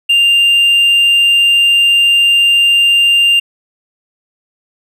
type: tone with hard clipping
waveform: sine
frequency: 2794 Hz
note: F7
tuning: in tune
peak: -7 dBFS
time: 0.09-3.4 s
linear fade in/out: 10 ms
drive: 2 dB
effects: none